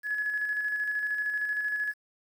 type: tone with tremolo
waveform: sine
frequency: 1695 Hz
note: G#6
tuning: 35 cents sharp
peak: -26 dBFS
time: 0.03-1.94 s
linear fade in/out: 50 ms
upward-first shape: square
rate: 13 Hz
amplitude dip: 35%
effects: 9-bit